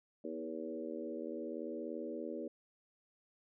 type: harmonic tone with a mistuned harmonic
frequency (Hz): 80.5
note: E2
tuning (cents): -41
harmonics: 3 / 4 / 5 / 6 / 7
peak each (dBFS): -46 / -44 / -46 / -46 / -47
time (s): 0.24-2.48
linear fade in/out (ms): 5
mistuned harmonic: 4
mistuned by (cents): -16
effects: none